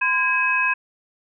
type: tone cluster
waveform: sine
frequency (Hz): 1020 / 1635 / 2549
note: C6 / G#6 / D#7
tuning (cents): -44 / -28 / +41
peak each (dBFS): -24 / -22 / -20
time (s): 0.01-0.74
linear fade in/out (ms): 10
effects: none